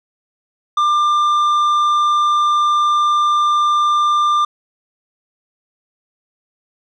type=tone with tanh clipping; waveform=sine; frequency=1193 Hz; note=D6; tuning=27 cents sharp; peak=-13 dBFS; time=0.77-4.45 s; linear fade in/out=5 ms; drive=7 dB; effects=none